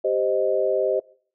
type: chord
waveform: sine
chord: C minor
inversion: second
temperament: equal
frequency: 392 / 523.3 / 622.3 Hz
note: G4 / C5 / Eb5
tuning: 0 / 0 / 0 cents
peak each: -24 / -23 / -23 dBFS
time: 0.04-1 s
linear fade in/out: 10 ms
effects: noise-tail reverb RT60 0.5 s tail -22 dB re dry